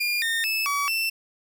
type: tone with pitch steps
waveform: 30% pulse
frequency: 2412 / 1827 / 2616 / 1139 / 2674 Hz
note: D7 / A#6 / E7 / C#6 / E7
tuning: +46 / -35 / -14 / +47 / +24 cents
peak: -20 dBFS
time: 0-1.1 s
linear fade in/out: 10 ms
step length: 220 ms
effects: none